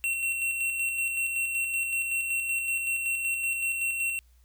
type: tone with tremolo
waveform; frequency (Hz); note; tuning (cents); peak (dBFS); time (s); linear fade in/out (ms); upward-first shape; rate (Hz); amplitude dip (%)
square; 2722; F7; -45; -26; 0.04-4.19; 0; square; 5.3; 35
effects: added 60 Hz sine -56 dBFS peak until 4.44 s + white hiss -69 dBFS RMS until 4.44 s